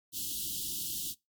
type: band-stop noise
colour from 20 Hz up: white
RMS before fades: -36 dBFS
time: 0.12-1.15 s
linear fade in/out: 50 ms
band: 360 to 2900 Hz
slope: 96 dB/octave
effects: noise-tail reverb RT60 0.2 s tail -22 dB re dry + MP3 96 kbps